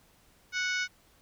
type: harmonic tone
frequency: 738 Hz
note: F#5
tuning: 5 cents flat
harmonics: 2 / 3 / 4 / 5 / 6 / 7 / 8 / 9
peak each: -31 / -33 / -41 / -41 / -44 / -40 / -43 / -48 dBFS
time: 0.52-0.88 s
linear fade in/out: 50 ms
effects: pink hiss -63 dBFS RMS until 1.21 s